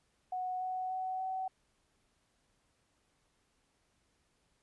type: tone with pitch steps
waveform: sine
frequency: 737 / 743 / 749 / 755.1 Hz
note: F#5 / F#5 / F#5 / F#5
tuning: -7 / +7 / +21 / +35 cents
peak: -34 dBFS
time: 0.32-1.48 s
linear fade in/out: 5 ms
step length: 290 ms
effects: pink hiss -75 dBFS RMS until 4.62 s + resampled to 24000 Hz